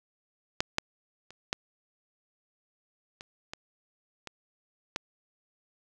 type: clicks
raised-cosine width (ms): 0.2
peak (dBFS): -8 / -8 / -30 / -11 / -25 / -20 / -22 / -13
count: 8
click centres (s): 0.605 / 0.784 / 1.306 / 1.529 / 3.209 / 3.535 / 4.273 / 4.961
effects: none